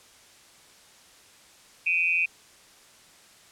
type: tone with amplitude modulation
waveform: sine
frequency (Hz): 2495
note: D#7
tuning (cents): +4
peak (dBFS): -17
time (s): 1.86-2.26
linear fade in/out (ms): 10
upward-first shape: sine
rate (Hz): 172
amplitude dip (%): 95
effects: white hiss -54 dBFS RMS until 3.51 s + low-pass 9000 Hz 12 dB/octave